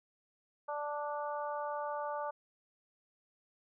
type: harmonic tone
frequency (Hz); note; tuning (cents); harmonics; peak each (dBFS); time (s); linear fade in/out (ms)
293.7; D4; 0; 2 / 3 / 4 / 5; -39 / -39 / -42 / -49; 0.68-2.31; 10
effects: none